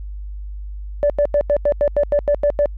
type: tone bursts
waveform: sine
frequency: 581 Hz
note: D5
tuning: 19 cents flat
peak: -11 dBFS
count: 11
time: 1.03-2.658 s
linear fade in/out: 0 ms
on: 68 ms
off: 88 ms
effects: tanh soft clip ceiling -8 dBFS + added 50 Hz sine -27 dBFS peak until 2.77 s